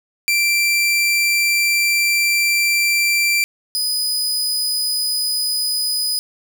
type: tone pair in turn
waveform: sawtooth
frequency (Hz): 2352 / 4984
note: D7 / D#8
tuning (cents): +2 / +2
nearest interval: octave + minor second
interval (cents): 1300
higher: second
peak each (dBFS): -11 / -15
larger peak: first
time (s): 0.28-3.44 / 3.75-6.19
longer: first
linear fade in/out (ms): 0
effects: none